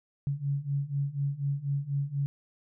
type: beating tone pair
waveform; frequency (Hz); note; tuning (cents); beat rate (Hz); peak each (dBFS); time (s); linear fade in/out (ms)
sine; 138.59 / 142.69; C#3 / D3; 0 / -50; 4.1; -32 / -30; 0.27-2.26; 0
effects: none